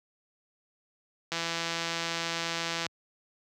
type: click train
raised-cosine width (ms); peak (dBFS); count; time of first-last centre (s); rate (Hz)
0.2; -14; 259; 1.32-2.865; 167
effects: high-pass 80 Hz 12 dB/octave